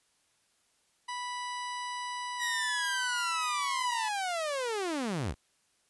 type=harmonic tone; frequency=985 Hz; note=B5; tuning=5 cents flat; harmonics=1 / 2 / 3 / 4 / 5 / 6 / 8 / 9 / 10; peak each=-36 / -42 / -46 / -48 / -50 / -52 / -54 / -55 / -56 dBFS; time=1.08-4.09 s; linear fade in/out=10 ms
type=linear sweep; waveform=sawtooth; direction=down; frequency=1933 to 46.81 Hz; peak=-27 dBFS; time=2.38-5.35 s; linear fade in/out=50 ms
effects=white hiss -71 dBFS RMS until 5.89 s + resampled to 24000 Hz